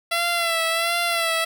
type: tone with vibrato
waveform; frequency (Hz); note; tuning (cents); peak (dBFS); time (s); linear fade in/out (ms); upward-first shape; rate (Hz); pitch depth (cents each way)
10% pulse; 673; E5; +36; -12; 0.11-1.45; 10; sine; 1.4; 47
effects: none